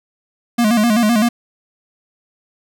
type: tone with vibrato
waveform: square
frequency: 224.1 Hz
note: A3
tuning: 32 cents sharp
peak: -12 dBFS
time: 0.58-1.29 s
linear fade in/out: 10 ms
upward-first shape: square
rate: 7.8 Hz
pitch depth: 100 cents each way
effects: none